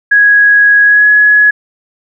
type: tone with pitch glide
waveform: sine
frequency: 1661.2 to 1686.3 Hz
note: G#6 to G#6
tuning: 0 to +26 cents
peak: -3 dBFS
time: 0.11-1.51 s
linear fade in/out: 10 ms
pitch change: +26 cents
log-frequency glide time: 0.84-1.08 s
effects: none